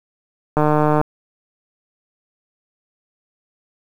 click train, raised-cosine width 1 ms, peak -3 dBFS, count 68, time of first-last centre 0.57-1.014 s, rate 151 Hz, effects 7-bit

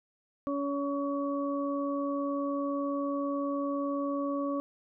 harmonic tone, 281.9 Hz, C#4, 29 cents sharp, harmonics 1 / 2 / 4, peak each -31 / -34 / -37 dBFS, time 0.47-4.6 s, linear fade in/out 0 ms, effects none

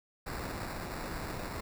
pink noise with sample-and-hold, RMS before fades -39 dBFS, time 0.26-1.61 s, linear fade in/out 10 ms, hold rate 3150 Hz, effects none

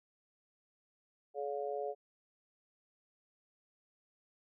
harmonic tone, 142 Hz, C#3, 42 cents sharp, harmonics 3 / 4 / 5, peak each -39 / -40 / -41 dBFS, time 1.34-1.95 s, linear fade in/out 50 ms, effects none

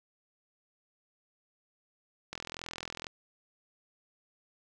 click train, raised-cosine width 0.2 ms, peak -21 dBFS, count 32, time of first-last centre 2.33-3.068 s, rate 42 Hz, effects 10-bit

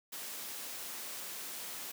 white high-pass noise, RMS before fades -43 dBFS, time 0.12-1.92 s, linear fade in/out 10 ms, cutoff 180 Hz, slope 12 dB/octave, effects none

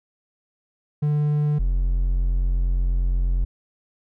triangle tone pair in turn, 148.5 / 44.24 Hz, D3 / F1, +20 / +23 cents, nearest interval octave + major sixth, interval 2097 cents, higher first, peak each -16 dBFS, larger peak neither, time 1.02-1.59 / 1.59-3.45 s, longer second, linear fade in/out 10 ms, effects none

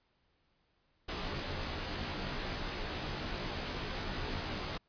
pink noise with comb filter, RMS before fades -38 dBFS, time 1.08-4.78 s, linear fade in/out 10 ms, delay 18 ms, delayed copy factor -0.8, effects pink hiss -75 dBFS RMS until 4.88 s + resampled to 11025 Hz

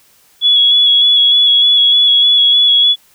sine tone with vibrato, 3376 Hz, G#7, 28 cents sharp, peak -6 dBFS, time 0.41-2.96 s, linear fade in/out 50 ms, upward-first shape square, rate 3.3 Hz, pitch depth 16 cents each way, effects white hiss -50 dBFS RMS until 3.14 s

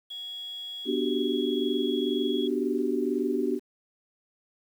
sine tone, 3335 Hz, G#7, 7 cents sharp, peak -35 dBFS, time 0.1-2.48 s, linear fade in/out 10 ms
sine chord, G major seventh, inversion first, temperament equal, 246.9 / 293.7 / 370 / 392 Hz, B3 / D4 / F#4 / G4, 0 / 0 / 0 / 0 cents, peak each -30 dBFS, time 0.85-3.6 s, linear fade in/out 50 ms
effects 9-bit

